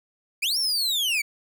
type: linear two-way sweep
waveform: 40% pulse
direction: up then down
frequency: 2217 to 5590 to 2217 Hz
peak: -21 dBFS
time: 0.42-1.22 s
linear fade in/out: 10 ms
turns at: 0.58 s
effects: none